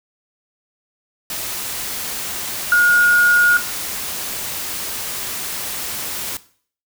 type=tone in noise; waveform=sine; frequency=1436 Hz; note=F6; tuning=48 cents sharp; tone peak=-9 dBFS; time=2.72-3.57 s; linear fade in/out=2 ms; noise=white; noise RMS=-26 dBFS; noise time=1.3-6.37 s; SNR=+14 dB; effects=noise-tail reverb RT60 0.5 s tail -17 dB re dry